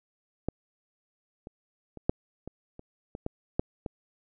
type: clicks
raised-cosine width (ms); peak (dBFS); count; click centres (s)
2; -15 / -28 / -29 / -9 / -25 / -30 / -24 / -18 / -11 / -20; 10; 0.486 / 1.471 / 1.973 / 2.095 / 2.476 / 2.794 / 3.151 / 3.264 / 3.595 / 3.862
effects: none